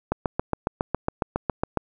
click train, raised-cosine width 1 ms, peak -8 dBFS, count 13, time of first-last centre 0.12-1.773 s, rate 7.26 Hz, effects none

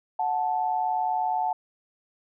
sine tone pair together, 736 / 875.8 Hz, F#5 / A5, -9 / -8 cents, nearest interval minor third, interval 301 cents, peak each -26 dBFS, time 0.19-1.53 s, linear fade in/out 5 ms, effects none

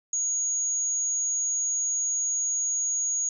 sine tone, 6680 Hz, G#8, 9 cents sharp, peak -24 dBFS, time 0.13-3.29 s, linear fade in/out 2 ms, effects none

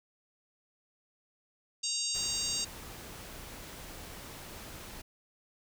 harmonic tone, 932.3 Hz, A#5, in tune, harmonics 3 / 4 / 5 / 6 / 7 / 8 / 9, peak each -43 / -41 / -35 / -42 / -37 / -40 / -40 dBFS, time 1.83-2.65 s, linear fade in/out 10 ms
pink noise, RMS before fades -46 dBFS, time 2.14-5.02 s, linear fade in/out 10 ms
effects none

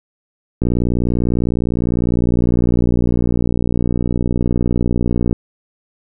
click train, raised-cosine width 3 ms, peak -4 dBFS, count 283, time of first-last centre 0.62-5.328 s, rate 59.9 Hz, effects none

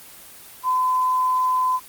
sine tone, 1017 Hz, C6, 50 cents flat, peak -17 dBFS, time 0.63-1.8 s, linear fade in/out 50 ms, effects white hiss -43 dBFS RMS until 1.88 s + Opus 24 kbps

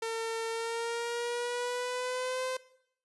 sawtooth tone with pitch glide, 453.3 to 514.7 Hz, A#4 to C5, -48 to -29 cents, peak -28 dBFS, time 0.02-2.57 s, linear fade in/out 5 ms, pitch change +219 cents, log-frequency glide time 0.48-2.43 s, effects noise-tail reverb RT60 0.7 s tail -18 dB re dry + resampled to 24000 Hz

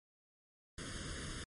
pink noise with comb filter, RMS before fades -44 dBFS, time 0.78-1.44 s, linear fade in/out 2 ms, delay 0.6 ms, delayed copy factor +0.95, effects MP3 48 kbps

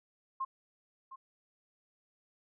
sine tone with echo, 1064 Hz, C6, 29 cents sharp, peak -32 dBFS, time 0.4-0.45 s, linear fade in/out 10 ms, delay 710 ms, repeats 1, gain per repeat -13 dB, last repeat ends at 1.16 s, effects none

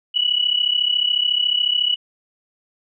sine tone pair together, 2926 / 2960 Hz, F#7 / F#7, -20 / 0 cents, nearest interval unison, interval 20 cents, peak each -19 dBFS, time 0.14-1.96 s, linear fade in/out 20 ms, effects none

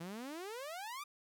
sawtooth exponential sweep, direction up, 161.3 to 1226 Hz, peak -39 dBFS, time 0-1.04 s, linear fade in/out 10 ms, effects none

